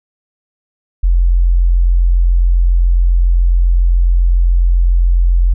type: tone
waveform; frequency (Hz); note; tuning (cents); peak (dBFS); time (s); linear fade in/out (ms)
sine; 43.65; F1; 0; -7; 1.03-5.54; 10
effects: none